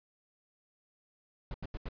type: noise bursts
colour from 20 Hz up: brown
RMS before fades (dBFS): -38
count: 4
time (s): 1.51-1.887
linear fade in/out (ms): 2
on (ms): 32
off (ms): 83
effects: resampled to 11025 Hz